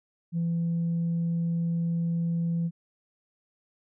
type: tone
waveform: sine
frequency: 168.3 Hz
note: E3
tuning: 36 cents sharp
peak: -23 dBFS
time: 0.32-2.71 s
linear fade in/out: 50 ms
effects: tanh soft clip ceiling -22 dBFS